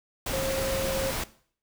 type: tone in noise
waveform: sine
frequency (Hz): 536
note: C5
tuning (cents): +42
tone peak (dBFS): -28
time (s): 0.33-1.11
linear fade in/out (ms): 5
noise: pink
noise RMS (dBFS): -31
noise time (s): 0.26-1.24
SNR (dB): 0
effects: noise-tail reverb RT60 0.5 s tail -17 dB re dry